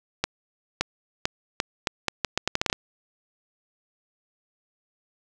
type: accelerating click train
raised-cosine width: 0.2 ms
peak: -5 dBFS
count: 14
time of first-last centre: 0.24-2.728 s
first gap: 570 ms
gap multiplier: 0.78
effects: none